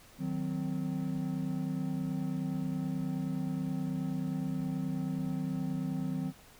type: chord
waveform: triangle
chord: C diminished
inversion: first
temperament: equal with one note detuned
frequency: 155.56 / 185 / 258.2 Hz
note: Eb3 / Gb3 / C4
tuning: 0 / 0 / -23 cents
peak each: -34 dBFS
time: 0.18-6.33 s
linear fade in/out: 50 ms
effects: pink hiss -57 dBFS RMS until 6.59 s